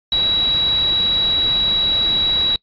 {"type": "tone in noise", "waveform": "sine", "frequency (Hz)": 3889, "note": "B7", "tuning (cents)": -27, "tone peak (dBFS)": -14, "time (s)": [0.12, 2.56], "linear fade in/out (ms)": 2, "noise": "pink", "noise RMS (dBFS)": -29, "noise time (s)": [0.12, 2.56], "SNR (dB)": 12, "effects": ["noise-tail reverb RT60 0.1 s tail -24 dB re dry", "resampled to 11025 Hz"]}